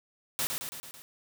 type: noise with echo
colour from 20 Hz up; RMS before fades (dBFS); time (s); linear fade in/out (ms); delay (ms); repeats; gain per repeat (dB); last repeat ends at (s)
white; -30; 0.39-0.47; 0; 110; 5; -4; 1.02
effects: none